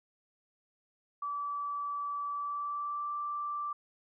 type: tone with pitch glide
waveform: sine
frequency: 1154 to 1172.8 Hz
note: D6 to D6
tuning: -31 to -3 cents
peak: -33 dBFS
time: 1.22-3.73 s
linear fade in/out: 5 ms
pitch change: +28 cents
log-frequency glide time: 2.3-3.13 s
effects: none